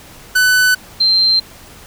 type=tone pair in turn; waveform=45% pulse / sine; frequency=1500 / 4141 Hz; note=F#6 / C8; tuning=+23 / -19 cents; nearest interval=octave + tritone; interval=1758 cents; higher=second; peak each=-9 dBFS; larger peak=neither; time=0.35-0.75 / 1-1.4 s; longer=neither; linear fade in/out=10 ms; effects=pink hiss -39 dBFS RMS until 1.86 s